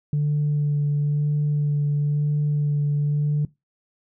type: tone with vibrato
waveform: sine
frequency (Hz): 146.9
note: D3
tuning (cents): +1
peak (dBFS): -17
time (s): 0.13-3.45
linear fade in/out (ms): 2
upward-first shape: sine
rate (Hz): 1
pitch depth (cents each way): 14
effects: noise-tail reverb RT60 0.2 s tail -21 dB re dry + tanh soft clip ceiling -16 dBFS